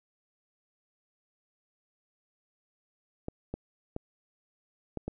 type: clicks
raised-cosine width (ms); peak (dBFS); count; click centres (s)
2; -21; 5; 3.284 / 3.54 / 3.964 / 4.973 / 5.08
effects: none